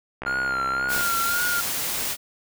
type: click train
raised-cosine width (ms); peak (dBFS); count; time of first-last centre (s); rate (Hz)
0.5; -16; 53; 0.22-1.009; 65.9
type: tone with vibrato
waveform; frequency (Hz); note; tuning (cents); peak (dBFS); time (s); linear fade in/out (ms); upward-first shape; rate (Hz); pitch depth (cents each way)
triangle; 1402; F6; +6; -21; 0.26-1.61; 10; sine; 1.9; 51
type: noise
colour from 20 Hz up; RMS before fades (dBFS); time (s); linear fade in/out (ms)
white; -27; 0.88-2.17; 50
effects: none